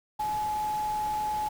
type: tone in noise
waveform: sine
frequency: 849 Hz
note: G#5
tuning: 38 cents sharp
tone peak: -27 dBFS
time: 0.19-1.49 s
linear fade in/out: 10 ms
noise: pink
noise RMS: -43 dBFS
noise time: 0.19-1.49 s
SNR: +13 dB
effects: none